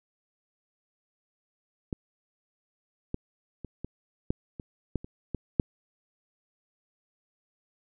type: clicks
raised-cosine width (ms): 3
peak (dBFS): -18 / -17 / -25 / -22 / -13 / -25 / -15 / -28 / -18 / -8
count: 10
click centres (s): 1.928 / 3.144 / 3.647 / 3.846 / 4.305 / 4.598 / 4.957 / 5.045 / 5.347 / 5.598
effects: none